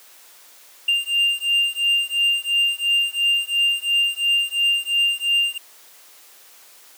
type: beating tone pair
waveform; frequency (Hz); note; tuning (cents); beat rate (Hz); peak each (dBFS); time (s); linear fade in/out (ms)
triangle; 2794 / 2796.9; F7 / F7; 0 / +2; 2.9; -19; 0.88-5.58; 5
effects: white hiss -48 dBFS RMS until 6.97 s + high-pass 400 Hz 12 dB/octave